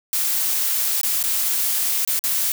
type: noise with dropouts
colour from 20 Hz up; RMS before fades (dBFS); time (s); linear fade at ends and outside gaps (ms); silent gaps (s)
blue; -21; 0.13-2.52; 1; 1.013-1.032 / 1.229-1.238 / 2.05-2.075 / 2.192-2.239
effects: none